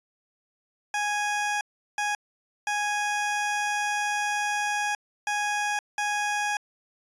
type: tone bursts at uneven times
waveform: 20% pulse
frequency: 829 Hz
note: G#5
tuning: 3 cents flat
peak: -20 dBFS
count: 5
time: 0.94-1.61 / 1.98-2.15 / 2.67-4.95 / 5.27-5.79 / 5.98-6.57 s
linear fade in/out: 2 ms
effects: resampled to 22050 Hz